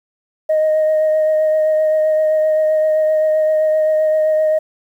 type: tone with vibrato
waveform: sine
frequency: 622.3 Hz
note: D#5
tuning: in tune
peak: -10 dBFS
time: 0.49-4.59 s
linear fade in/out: 10 ms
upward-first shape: triangle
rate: 7.7 Hz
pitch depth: 16 cents each way
effects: tanh soft clip ceiling -9 dBFS + 8-bit